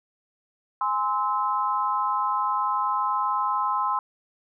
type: chord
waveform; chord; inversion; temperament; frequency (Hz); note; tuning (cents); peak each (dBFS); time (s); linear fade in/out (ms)
sine; Ab augmented; none; just; 830.6 / 1038.3 / 1297.8; Ab5 / C6 / E6; 0 / -14 / -27; -29 / -24 / -28; 0.81-3.99; 2
effects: none